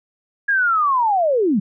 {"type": "linear sweep", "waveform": "sine", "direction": "down", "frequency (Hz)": [1667, 175.4], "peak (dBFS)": -14, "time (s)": [0.48, 1.6], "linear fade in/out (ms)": 10, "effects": []}